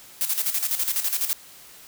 blue noise with tremolo, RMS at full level -23 dBFS, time 0.21-1.33 s, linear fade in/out 0 ms, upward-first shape square, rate 12 Hz, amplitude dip 65%, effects white hiss -47 dBFS RMS until 1.87 s

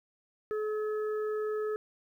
harmonic tone, 427.6 Hz, A4, 49 cents flat, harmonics 1 / 3 / 4, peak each -30 / -42 / -48 dBFS, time 0.51-1.76 s, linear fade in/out 0 ms, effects 11-bit

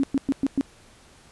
sine tone bursts, 273.2 Hz, C#4, 25 cents flat, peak -18 dBFS, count 5, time 0-0.61 s, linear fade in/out 0 ms, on 34 ms, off 110 ms, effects pink hiss -53 dBFS RMS until 1.31 s + resampled to 24000 Hz

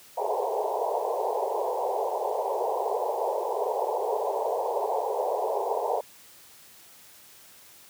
pink band-pass noise, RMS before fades -28 dBFS, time 0.17-6.01 s, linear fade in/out 10 ms, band 400 to 980 Hz, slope 96 dB/octave, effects white hiss -52 dBFS RMS until 7.89 s + high-pass 60 Hz 12 dB/octave

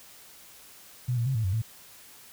sine tone with pitch steps, 124.2 / 117.4 / 133.6 / 111.6 / 93.6 / 111.6 Hz, B2 / A#2 / C3 / A2 / F#2 / A2, +10 / +13 / +36 / +25 / +20 / +25 cents, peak -24 dBFS, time 1.08-1.62 s, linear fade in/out 10 ms, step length 90 ms, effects white hiss -51 dBFS RMS until 2.32 s

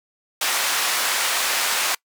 pink band-pass noise, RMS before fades -22 dBFS, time 0.41-1.95 s, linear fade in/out 5 ms, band 1000 to 14000 Hz, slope 12 dB/octave, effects noise-tail reverb RT60 0.1 s tail -25 dB re dry

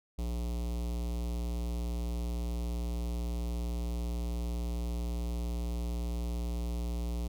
square tone with notch filter, 58.9 Hz, A#1, 19 cents sharp, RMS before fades -34 dBFS, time 0.18-7.28 s, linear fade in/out 10 ms, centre 1600 Hz, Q 0.64, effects none

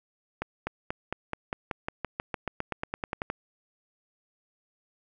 accelerating click train, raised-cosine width 0.5 ms, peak -15 dBFS, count 20, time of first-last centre 0.42-3.301 s, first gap 250 ms, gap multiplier 0.94, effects none

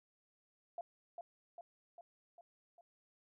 sine tone with echo, 688 Hz, F5, 26 cents flat, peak -40 dBFS, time 0.78-0.81 s, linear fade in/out 2 ms, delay 400 ms, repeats 5, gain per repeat -4 dB, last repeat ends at 2.81 s, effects none

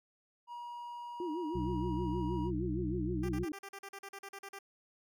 triangle tone, 957 Hz, A#5, 45 cents sharp, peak -40 dBFS, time 0.47-2.51 s, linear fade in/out 50 ms
sine tone with vibrato, 329.6 Hz, E4, in tune, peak -35 dBFS, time 1.2-3.52 s, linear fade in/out 2 ms, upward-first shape sine, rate 6.4 Hz, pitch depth 170 cents each way
harmonic tone, 62.4 Hz, B1, 19 cents sharp, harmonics 1 / 2 / 3, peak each -39 / -39 / -39 dBFS, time 1.54-3.45 s, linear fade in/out 20 ms
10% pulse tone bursts, 394.9 Hz, G4, 13 cents sharp, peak -36 dBFS, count 14, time 3.23-4.589 s, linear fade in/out 5 ms, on 59 ms, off 41 ms
effects none

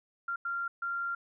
sine tone bursts at uneven times, 1386 Hz, F6, 14 cents flat, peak -31 dBFS, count 3, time 0.28-0.36 / 0.45-0.68 / 0.82-1.15 s, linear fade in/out 5 ms, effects none

